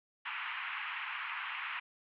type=band-pass noise; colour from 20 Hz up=white; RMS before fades=-40 dBFS; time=0.25-1.8 s; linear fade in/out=10 ms; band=920 to 2800 Hz; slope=48 dB/octave; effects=none